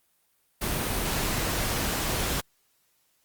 pink noise, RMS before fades -28 dBFS, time 0.61-2.41 s, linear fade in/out 10 ms, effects white hiss -69 dBFS RMS until 3.24 s + Opus 32 kbps

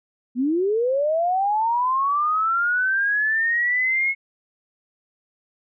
sine linear sweep, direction up, 233.1 to 2188 Hz, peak -18 dBFS, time 0.35-4.15 s, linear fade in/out 50 ms, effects none

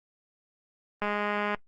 click train, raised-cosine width 0.5 ms, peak -15 dBFS, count 110, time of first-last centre 1.02-1.547 s, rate 207 Hz, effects noise-tail reverb RT60 0.1 s tail -21 dB re dry + Opus 24 kbps

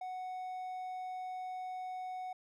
triangle tone, 740 Hz, F#5, in tune, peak -37 dBFS, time 0.01-2.33 s, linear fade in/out 5 ms, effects none

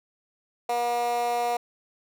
15% pulse tone with high-pass filter, 239.5 Hz, A#3, 47 cents sharp, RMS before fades -26 dBFS, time 0.69-1.57 s, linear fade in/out 5 ms, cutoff 620 Hz, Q 5.5, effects none

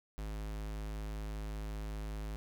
square tone, 52.6 Hz, G#1, 23 cents sharp, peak -39 dBFS, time 0.18-2.36 s, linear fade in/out 0 ms, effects none

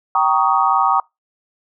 sine chord, Eb dominant seventh, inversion first, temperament just, 777.8 / 933.4 / 1120.1 / 1244.5 Hz, G5 / Bb5 / Db6 / Eb6, -14 / +2 / +18 / 0 cents, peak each -18 dBFS, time 0.15-1 s, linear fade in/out 2 ms, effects noise-tail reverb RT60 0.2 s tail -25 dB re dry

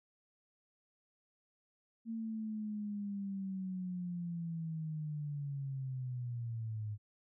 sine linear sweep, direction down, 227.9 to 103.83 Hz, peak -37 dBFS, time 2.05-6.98 s, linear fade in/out 50 ms, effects none

